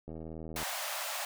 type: click train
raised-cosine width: 2 ms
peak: -30 dBFS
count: 45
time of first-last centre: 0.08-0.629 s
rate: 80.2 Hz
type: high-pass noise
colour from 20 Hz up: pink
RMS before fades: -37 dBFS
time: 0.56-1.25 s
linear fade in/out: 2 ms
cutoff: 560 Hz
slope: 96 dB/octave
effects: none